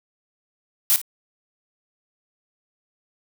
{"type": "noise with echo", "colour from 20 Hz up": "blue", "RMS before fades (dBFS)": -17, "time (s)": [0.9, 0.96], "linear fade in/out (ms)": 0, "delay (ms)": 55, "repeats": 1, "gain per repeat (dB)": -15, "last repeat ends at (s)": 1.015, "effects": []}